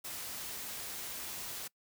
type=noise; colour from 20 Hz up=white; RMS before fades=-42 dBFS; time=0.04-1.68 s; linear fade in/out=10 ms; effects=noise-tail reverb RT60 0.1 s tail -23 dB re dry